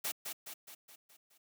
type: noise with echo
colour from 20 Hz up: white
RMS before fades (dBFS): -36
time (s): 0.04-0.12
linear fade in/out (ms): 10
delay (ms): 210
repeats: 6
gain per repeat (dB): -5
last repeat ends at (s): 1.38
effects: high-pass 200 Hz 12 dB/octave